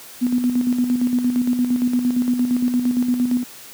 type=tone with tremolo; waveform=sine; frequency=246.9 Hz; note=B3; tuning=in tune; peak=-14 dBFS; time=0.21-3.44 s; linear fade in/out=20 ms; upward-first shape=square; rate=8.7 Hz; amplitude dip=50%; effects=white hiss -40 dBFS RMS until 3.73 s + high-pass 100 Hz 12 dB/octave